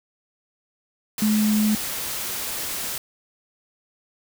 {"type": "tone in noise", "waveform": "sine", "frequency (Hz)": 213.3, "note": "G#3", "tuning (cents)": 46, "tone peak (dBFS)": -17, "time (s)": [1.22, 1.75], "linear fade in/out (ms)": 2, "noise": "white", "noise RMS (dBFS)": -29, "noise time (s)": [1.18, 2.98], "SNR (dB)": 9, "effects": []}